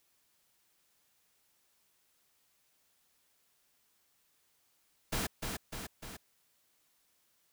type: noise with echo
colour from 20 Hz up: pink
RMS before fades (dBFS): -34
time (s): 5.12-5.27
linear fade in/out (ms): 10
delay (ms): 300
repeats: 3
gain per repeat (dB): -4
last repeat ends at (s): 6.17
effects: white hiss -73 dBFS RMS until 7.52 s

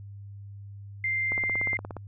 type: tone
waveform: sine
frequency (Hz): 2093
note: C7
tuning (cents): 0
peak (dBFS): -25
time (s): 1.04-1.77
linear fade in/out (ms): 2
type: click train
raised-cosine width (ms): 1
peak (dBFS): -22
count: 12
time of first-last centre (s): 1.32-1.967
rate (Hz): 17
effects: added 100 Hz sine -40 dBFS peak until 2.07 s

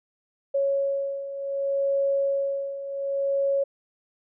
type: beating tone pair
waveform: sine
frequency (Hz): 553 / 553.66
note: C#5 / C#5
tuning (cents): -4 / -2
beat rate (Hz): 0.66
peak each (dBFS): -29 / -24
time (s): 0.54-3.64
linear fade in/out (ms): 10
effects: none

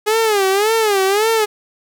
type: tone with vibrato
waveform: sawtooth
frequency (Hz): 415.3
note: G#4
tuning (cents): 0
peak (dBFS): -9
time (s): 0.06-1.46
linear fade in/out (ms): 20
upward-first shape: sine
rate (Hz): 1.8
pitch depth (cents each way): 150
effects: none

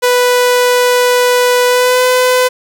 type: tone with pitch glide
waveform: sawtooth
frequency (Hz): 493.9 to 504.3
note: B4 to B4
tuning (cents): 0 to +36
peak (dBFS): -4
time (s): 0.02-2.49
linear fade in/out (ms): 20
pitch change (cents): +36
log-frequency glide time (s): 1.67-2.03
effects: 7-bit

